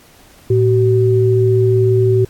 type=tone pair together; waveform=sine; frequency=112.89 / 379.7 Hz; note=A2 / F#4; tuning=+45 / +45 cents; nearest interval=octave + major sixth; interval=2100 cents; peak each=-12 dBFS; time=0.5-2.25 s; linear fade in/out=5 ms; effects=pink hiss -46 dBFS RMS until 2.29 s + AAC 64 kbps